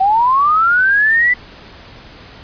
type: linear sweep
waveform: sine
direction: up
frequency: 747 to 1998 Hz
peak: -9 dBFS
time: 0-1.34 s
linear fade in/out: 10 ms
effects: pink hiss -38 dBFS RMS until 2.43 s + resampled to 11025 Hz